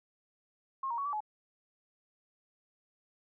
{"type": "tone with pitch steps", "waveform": "sine", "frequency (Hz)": [1073, 938, 1117, 1154, 851], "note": ["C6", "A#5", "C#6", "D6", "G#5"], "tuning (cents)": [43, 11, 13, -31, 42], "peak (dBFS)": -32, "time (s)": [0.83, 1.205], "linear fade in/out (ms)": 5, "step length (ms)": 75, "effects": []}